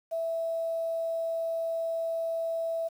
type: tone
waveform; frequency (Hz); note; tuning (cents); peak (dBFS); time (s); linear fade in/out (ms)
sine; 659.3; E5; 0; -28; 0.11-2.89; 20
effects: 9-bit